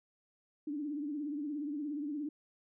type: tone with vibrato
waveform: sine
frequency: 293.7 Hz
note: D4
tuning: in tune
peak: -35 dBFS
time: 0.67-2.29 s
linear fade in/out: 5 ms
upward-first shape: triangle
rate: 17 Hz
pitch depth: 110 cents each way
effects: none